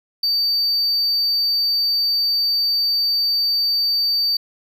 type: tone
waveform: triangle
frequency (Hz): 4610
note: D8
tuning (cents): -33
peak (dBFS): -15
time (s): 0.23-4.37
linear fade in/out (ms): 5
effects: none